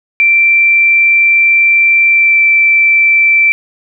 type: tone with pitch glide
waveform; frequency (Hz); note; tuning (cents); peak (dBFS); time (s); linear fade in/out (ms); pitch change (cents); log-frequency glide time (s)
sine; 2349 to 2335; D7 to D7; 0 to -11; -5; 0.2-3.52; 0; -11; 2.08-2.41
effects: none